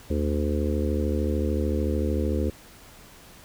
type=harmonic tone with a mistuned harmonic; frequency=73.42 Hz; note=D2; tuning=in tune; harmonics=1 / 3 / 4 / 5 / 6 / 7; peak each=-25 / -30 / -31 / -32 / -33 / -33 dBFS; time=0.1-2.5 s; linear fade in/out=5 ms; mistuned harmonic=1; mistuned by=+89 cents; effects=pink hiss -49 dBFS RMS until 3.44 s